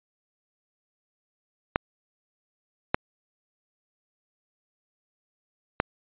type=clicks; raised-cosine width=0.5 ms; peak=-5 dBFS; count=3; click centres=1.759 / 2.945 / 5.801 s; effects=resampled to 8000 Hz